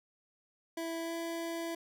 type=tone with pitch glide; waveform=25% pulse; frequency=330.5 to 333.6 Hz; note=E4 to E4; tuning=+5 to +21 cents; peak=-32 dBFS; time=0.77-1.75 s; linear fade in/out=5 ms; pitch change=+16 cents; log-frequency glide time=1.01-1.14 s; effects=none